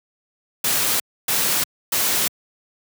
white noise bursts, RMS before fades -20 dBFS, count 3, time 0.64-2.28 s, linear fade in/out 5 ms, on 360 ms, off 280 ms, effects high-pass 100 Hz 12 dB/octave

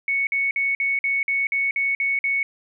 sine tone bursts, 2217 Hz, C#7, in tune, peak -19 dBFS, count 10, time 0.08-2.43 s, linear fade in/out 2 ms, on 190 ms, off 50 ms, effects none

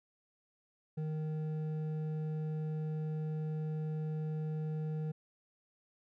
sine tone with hard clipping, 155.2 Hz, D#3, 4 cents flat, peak -36 dBFS, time 0.97-5.12 s, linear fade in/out 10 ms, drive 7 dB, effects none

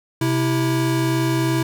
square tone pair together, 130.3 / 328.3 Hz, C3 / E4, -7 / -7 cents, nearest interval octave + major third, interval 1600 cents, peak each -21 dBFS, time 0.21-1.63 s, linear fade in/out 5 ms, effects none

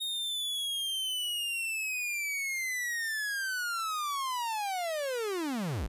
45% pulse linear sweep, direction down, 3729 to 36.71 Hz, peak -31 dBFS, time 0-5.88 s, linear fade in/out 20 ms, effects resampled to 32000 Hz

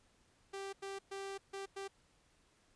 sawtooth tone bursts at uneven times, 392 Hz, G4, in tune, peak -38 dBFS, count 5, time 0.53-0.73 / 0.82-0.99 / 1.11-1.38 / 1.53-1.66 / 1.76-1.88 s, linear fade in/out 10 ms, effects pink hiss -71 dBFS RMS until 2.75 s + resampled to 22050 Hz

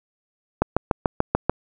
click train, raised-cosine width 1 ms, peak -3 dBFS, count 7, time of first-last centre 0.62-1.496 s, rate 6.85 Hz, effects none

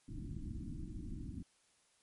pink low-pass noise, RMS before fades -44 dBFS, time 0.08-1.43 s, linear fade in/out 5 ms, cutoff 330 Hz, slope 96 dB/octave, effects white hiss -72 dBFS RMS until 2.02 s + MP3 48 kbps

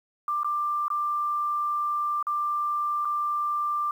sine tone with dropouts, 1185 Hz, D6, 15 cents sharp, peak -24 dBFS, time 0.28-3.91 s, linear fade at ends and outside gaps 2 ms, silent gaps 0.433-0.445 / 0.882-0.902 / 2.227-2.268 / 3.049-3.053 s, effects 9-bit

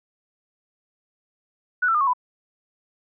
sine tone with pitch steps, 1475 / 1337 / 1212 / 1098.6 / 995.9 Hz, F#6 / E6 / D#6 / C#6 / B5, -6 / +24 / -46 / -16 / +14 cents, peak -17 dBFS, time 1.82-2.135 s, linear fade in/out 10 ms, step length 63 ms, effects none

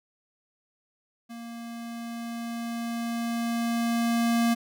square tone with level ramp, 233.1 Hz, A#3, in tune, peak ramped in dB -39 to -21 dBFS, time 1.29-4.55 s, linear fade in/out 20 ms, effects none

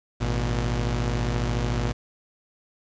sawtooth tone pair together, 52.9 / 120 Hz, G#1 / B2, +33 / -49 cents, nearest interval octave + major second, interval 1418 cents, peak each -22 dBFS, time 0.2-1.93 s, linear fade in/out 20 ms, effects resampled to 16000 Hz + 8-bit

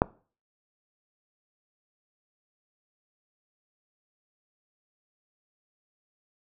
click, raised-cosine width 1 ms, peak -4 dBFS, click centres 0.019 s, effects noise-tail reverb RT60 0.4 s tail -22 dB re dry

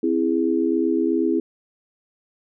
sine chord, C augmented, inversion none, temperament equal with one note detuned, 261.6 / 329.6 / 412.2 Hz, C4 / E4 / G#4, 0 / 0 / -13 cents, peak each -23 / -20 / -24 dBFS, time 0.03-1.4 s, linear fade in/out 5 ms, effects none

